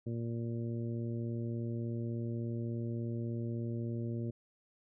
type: harmonic tone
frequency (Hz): 116.54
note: A#2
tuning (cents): 0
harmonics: 1 / 2 / 3 / 4 / 5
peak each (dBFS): -36 / -40 / -43 / -50 / -52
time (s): 0.06-4.31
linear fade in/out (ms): 10
effects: none